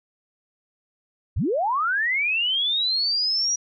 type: linear sweep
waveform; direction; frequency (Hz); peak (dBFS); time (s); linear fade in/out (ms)
sine; up; 46.79 to 5810; -20; 1.36-3.56; 10
effects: none